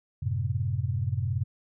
sine chord, F# diminished, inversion none, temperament equal, 92.5 / 110 / 130.81 Hz, F#2 / A2 / C3, 0 / 0 / 0 cents, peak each -30 dBFS, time 0.22-1.44 s, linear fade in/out 10 ms, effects none

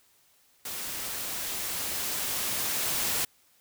white noise with level ramp, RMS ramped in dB -36 to -28 dBFS, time 0.65-3.25 s, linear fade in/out 5 ms, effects white hiss -64 dBFS RMS until 3.6 s

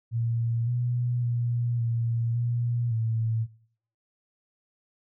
sine tone with pitch steps, 116.2 / 121.9 / 119.5 / 116.3 / 119.4 / 112.8 Hz, A#2 / B2 / A#2 / A#2 / A#2 / A2, -5 / -22 / +43 / -4 / +42 / +44 cents, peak -24 dBFS, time 0.11-3.47 s, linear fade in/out 50 ms, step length 560 ms, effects noise-tail reverb RT60 0.6 s tail -21 dB re dry

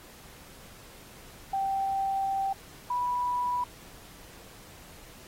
sine tone pair in turn, 780 / 982.7 Hz, G5 / B5, -9 / -9 cents, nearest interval major third, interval 400 cents, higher second, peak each -26 dBFS, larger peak neither, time 1.53-2.53 / 2.9-3.64 s, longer first, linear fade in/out 5 ms, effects pink hiss -51 dBFS RMS until 5.27 s + AAC 48 kbps

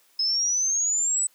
sine exponential sweep, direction up, 5130 to 8030 Hz, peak -21 dBFS, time 0.19-1.27 s, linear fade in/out 5 ms, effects white hiss -61 dBFS RMS until 1.34 s + high-pass 300 Hz 12 dB/octave

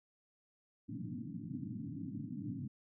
white band-pass noise, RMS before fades -43 dBFS, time 0.88-2.68 s, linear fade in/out 10 ms, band 100 to 300 Hz, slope 96 dB/octave, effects none

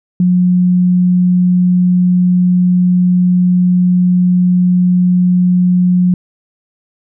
sine tone, 180 Hz, F#3, 47 cents flat, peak -7 dBFS, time 0.2-6.14 s, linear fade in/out 2 ms, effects none

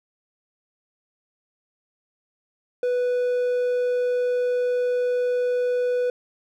triangle tone, 493.9 Hz, B4, in tune, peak -18 dBFS, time 2.83-6.1 s, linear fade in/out 2 ms, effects none

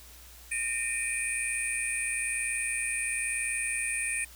sine tone cluster, 1831 / 2363 / 2484 / 8520 / 9620 Hz, A#6 / D7 / D#7 / C9 / D9, -32 / +10 / -3 / +30 / +41 cents, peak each -37 / -35 / -34 / -37 / -34 dBFS, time 0.51-4.25 s, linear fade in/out 10 ms, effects added 60 Hz sine -52 dBFS peak until 4.35 s + white hiss -52 dBFS RMS until 4.35 s

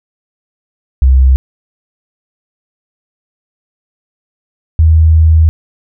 sine tone pair in turn, 65.41 / 79.89 Hz, C2 / D#2, 0 / +46 cents, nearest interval minor third, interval 346 cents, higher second, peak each -3 dBFS, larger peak neither, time 1.02-1.36 / 4.79-5.49 s, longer second, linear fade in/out 0 ms, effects none

